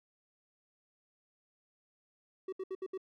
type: tone bursts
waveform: triangle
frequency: 379 Hz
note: F#4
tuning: 42 cents sharp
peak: -34 dBFS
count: 5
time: 2.48-2.977 s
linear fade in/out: 5 ms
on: 45 ms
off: 68 ms
effects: none